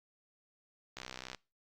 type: click train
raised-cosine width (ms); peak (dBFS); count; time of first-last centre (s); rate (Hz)
0.2; -25; 25; 0.97-1.347; 63.6
effects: noise-tail reverb RT60 0.3 s tail -25 dB re dry + Opus 48 kbps